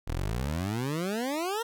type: exponential sweep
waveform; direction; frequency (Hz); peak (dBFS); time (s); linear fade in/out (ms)
20% pulse; up; 37.2 to 475.6; -24; 0.07-1.63; 10
effects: none